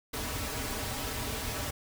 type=noise with comb filter; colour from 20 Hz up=pink; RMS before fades=-35 dBFS; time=0.13-1.71 s; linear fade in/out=10 ms; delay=5.7 ms; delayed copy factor=-0.75; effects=none